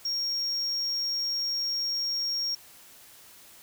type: tone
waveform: sine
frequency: 5570 Hz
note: F8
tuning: 5 cents flat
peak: -24 dBFS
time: 0.05-2.55 s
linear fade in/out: 5 ms
effects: tanh soft clip ceiling -26 dBFS + white hiss -52 dBFS RMS until 3.62 s